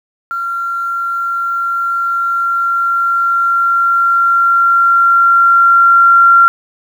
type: tone with level ramp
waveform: sine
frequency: 1375 Hz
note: F6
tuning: 27 cents flat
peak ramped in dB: -16 to -3 dBFS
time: 0.31-6.48 s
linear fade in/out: 0 ms
effects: 7-bit